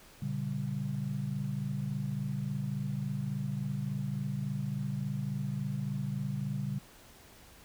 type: chord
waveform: sine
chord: G diminished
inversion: first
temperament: just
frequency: 117.6 / 141.12 / 196 Hz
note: Bb2 / Db3 / G3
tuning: +16 / +31 / 0 cents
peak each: -39 / -34 / -37 dBFS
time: 0.22-6.79 s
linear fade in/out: 5 ms
effects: pink hiss -56 dBFS RMS until 7.64 s